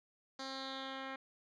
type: tone with low-pass filter sweep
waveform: 10% pulse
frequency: 267.1 Hz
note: C4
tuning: 36 cents sharp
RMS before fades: -44 dBFS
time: 0.39-1.16 s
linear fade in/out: 5 ms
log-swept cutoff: 5100 to 2500 Hz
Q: 3.9
effects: none